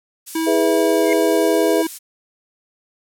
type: noise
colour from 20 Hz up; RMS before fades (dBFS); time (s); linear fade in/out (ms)
violet; -27; 0.26-1.99; 20
type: tone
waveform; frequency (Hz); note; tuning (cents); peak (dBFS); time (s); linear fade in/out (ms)
square; 324; E4; -30; -19; 0.35-1.87; 5
type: chord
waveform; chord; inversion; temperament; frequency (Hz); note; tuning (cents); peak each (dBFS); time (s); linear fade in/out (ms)
sine; E major; first; equal; 415.3 / 493.9 / 659.3; G#4 / B4 / E5; 0 / 0 / 0; -18 / -20 / -20; 0.46-1.83; 20
type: tone with exponential growth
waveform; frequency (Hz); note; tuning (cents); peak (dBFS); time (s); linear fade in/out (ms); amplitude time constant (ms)
triangle; 2145; C7; +42; -16; 1-1.13; 1; 27
effects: low-pass 11000 Hz 12 dB/octave